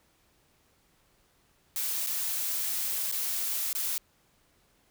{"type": "noise with dropouts", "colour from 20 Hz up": "blue", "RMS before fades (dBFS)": -31, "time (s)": [1.76, 3.98], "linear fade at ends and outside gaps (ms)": 1, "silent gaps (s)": [[2.064, 2.07], [3.115, 3.123], [3.73, 3.751]], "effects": ["pink hiss -67 dBFS RMS until 4.9 s"]}